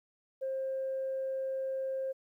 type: tone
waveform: sine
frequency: 531 Hz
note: C5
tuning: 25 cents sharp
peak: -31 dBFS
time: 0.41-2.13 s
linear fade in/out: 20 ms
effects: tanh soft clip ceiling -28 dBFS + 12-bit